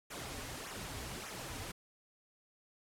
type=noise with flanger; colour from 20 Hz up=pink; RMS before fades=-44 dBFS; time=0.1-1.72 s; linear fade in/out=10 ms; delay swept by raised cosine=0.22 to 5.92 ms; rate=1.7 Hz; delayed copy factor=-0.7; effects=low-pass 12000 Hz 12 dB/octave